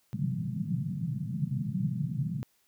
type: band-pass noise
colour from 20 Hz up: white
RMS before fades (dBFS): -32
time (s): 0.13-2.43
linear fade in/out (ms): 0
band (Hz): 120 to 190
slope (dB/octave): 48
effects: white hiss -70 dBFS RMS until 2.67 s